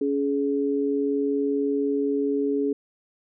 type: tone pair together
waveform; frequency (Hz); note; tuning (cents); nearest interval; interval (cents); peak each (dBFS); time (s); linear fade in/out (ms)
sine; 280.6 / 421.2; C#4 / G#4; +21 / +24; perfect fifth; 703; -24; 0.01-2.73; 5
effects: none